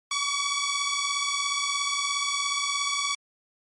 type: beating tone pair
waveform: 10% pulse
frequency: 1128 / 1145 Hz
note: C#6 / D6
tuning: +30 / -44 cents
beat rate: 17 Hz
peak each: -19 / -20 dBFS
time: 0.11-3.15 s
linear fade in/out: 5 ms
effects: MP3 48 kbps